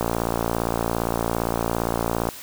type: click train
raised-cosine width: 1 ms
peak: -8 dBFS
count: 132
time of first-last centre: 0.01-2.288 s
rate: 57.5 Hz
effects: white hiss -39 dBFS RMS until 2.42 s